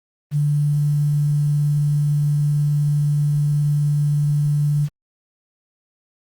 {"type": "tone with quantisation", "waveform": "sine", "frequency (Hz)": 146.83, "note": "D3", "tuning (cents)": 0, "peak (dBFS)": -15, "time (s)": [0.31, 4.89], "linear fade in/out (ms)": 50, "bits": 7, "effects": ["Opus 24 kbps"]}